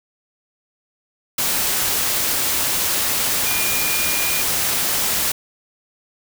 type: tone in noise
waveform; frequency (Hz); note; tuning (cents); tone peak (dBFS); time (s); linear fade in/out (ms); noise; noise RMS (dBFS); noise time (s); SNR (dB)
sine; 2423; D#7; -47; -26; 3.46-4.42; 5; white; -20; 1.38-5.32; -9
effects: none